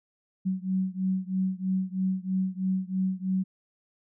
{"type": "beating tone pair", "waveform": "sine", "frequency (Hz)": [186.7, 189.8], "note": ["F#3", "F#3"], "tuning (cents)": [16, 44], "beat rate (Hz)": 3.1, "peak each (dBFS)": [-28, -29], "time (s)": [0.45, 3.44], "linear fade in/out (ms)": 20, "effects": []}